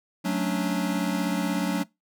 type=chord; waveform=square; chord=D major seventh; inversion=first; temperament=equal; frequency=185 / 220 / 277.2 / 293.7 Hz; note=F#3 / A3 / C#4 / D4; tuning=0 / 0 / 0 / 0 cents; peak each=-28 / -32 / -32 / -31 dBFS; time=0.24-1.84 s; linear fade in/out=20 ms; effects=noise-tail reverb RT60 0.2 s tail -22 dB re dry